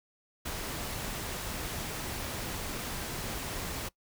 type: noise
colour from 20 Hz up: pink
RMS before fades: -37 dBFS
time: 0.45-3.89 s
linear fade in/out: 10 ms
effects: noise-tail reverb RT60 0.1 s tail -21 dB re dry